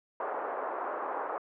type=band-pass noise; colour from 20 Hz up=white; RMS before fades=-35 dBFS; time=0.2-1.38 s; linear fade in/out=2 ms; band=410 to 1200 Hz; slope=24 dB/octave; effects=low-pass 2000 Hz 12 dB/octave